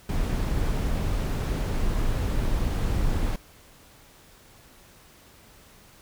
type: noise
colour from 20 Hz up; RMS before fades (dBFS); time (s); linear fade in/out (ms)
brown; -25; 0.09-3.36; 2
effects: pink hiss -53 dBFS RMS until 6.01 s